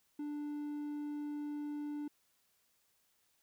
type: tone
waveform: triangle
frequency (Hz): 294.4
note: D4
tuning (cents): +4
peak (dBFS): -36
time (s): 0.19-2.08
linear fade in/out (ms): 5
effects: white hiss -75 dBFS RMS until 3.42 s